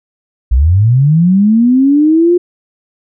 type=linear sweep; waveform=sine; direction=up; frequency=55 to 358.5 Hz; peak=-5 dBFS; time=0.51-2.38 s; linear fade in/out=10 ms; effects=none